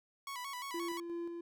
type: tone with vibrato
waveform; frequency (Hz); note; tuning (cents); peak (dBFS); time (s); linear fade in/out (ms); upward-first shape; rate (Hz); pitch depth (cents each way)
sawtooth; 1046.5; C6; 0; -37; 0.27-1; 2; square; 5.7; 98
type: tone with tremolo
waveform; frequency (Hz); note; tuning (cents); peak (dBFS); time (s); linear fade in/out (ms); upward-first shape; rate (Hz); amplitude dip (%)
triangle; 341.3; F4; -40; -35; 0.74-1.41; 5; square; 2.8; 35
effects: none